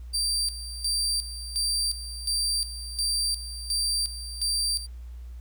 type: tone with tremolo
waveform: 30% pulse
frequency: 4691 Hz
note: D8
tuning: 3 cents flat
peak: -21 dBFS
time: 0.13-4.87 s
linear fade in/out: 20 ms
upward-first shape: square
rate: 1.4 Hz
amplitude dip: 75%
effects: added 60 Hz sine -37 dBFS peak until 5.4 s + pink hiss -63 dBFS RMS until 5.4 s